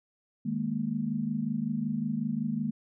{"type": "chord", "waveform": "sine", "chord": "D# suspended fourth", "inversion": "none", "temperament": "equal", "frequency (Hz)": [155.56, 207.7, 233.1], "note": ["D#3", "G#3", "A#3"], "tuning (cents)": [0, 0, 0], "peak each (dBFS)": [-35, -32, -31], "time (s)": [0.45, 2.71], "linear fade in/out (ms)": 10, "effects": []}